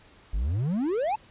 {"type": "exponential sweep", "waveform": "triangle", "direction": "up", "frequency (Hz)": [44.45, 906], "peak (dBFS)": -22, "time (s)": [0.33, 1.16], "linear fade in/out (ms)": 10, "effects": ["pink hiss -55 dBFS RMS until 1.3 s", "resampled to 8000 Hz"]}